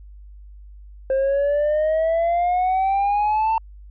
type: exponential sweep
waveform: sine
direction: up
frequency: 528 to 901 Hz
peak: -14 dBFS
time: 1.1-3.58 s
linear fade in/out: 2 ms
effects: tanh soft clip ceiling -16 dBFS + added 50 Hz sine -39 dBFS peak until 3.9 s